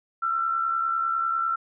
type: tone with amplitude modulation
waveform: sine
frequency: 1347 Hz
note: E6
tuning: 37 cents sharp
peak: -20 dBFS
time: 0.22-1.56 s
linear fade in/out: 10 ms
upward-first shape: sine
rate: 70 Hz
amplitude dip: 55%
effects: none